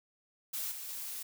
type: noise with level steps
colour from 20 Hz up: blue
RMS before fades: -37 / -43 / -41 dBFS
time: 0.53-1.23 s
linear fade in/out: 10 ms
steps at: 0.71 / 0.88 s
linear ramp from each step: 10 ms
effects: none